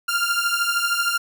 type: beating tone pair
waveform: sawtooth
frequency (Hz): 1387 / 1400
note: F6 / F6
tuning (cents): -12 / +4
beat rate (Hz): 13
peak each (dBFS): -19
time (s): 0.08-1.18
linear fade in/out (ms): 10
effects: none